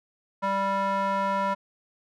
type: tone with band-pass filter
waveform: square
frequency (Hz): 196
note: G3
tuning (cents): 0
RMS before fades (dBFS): -26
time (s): 0.42-1.55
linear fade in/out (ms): 20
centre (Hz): 1000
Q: 2.4
effects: none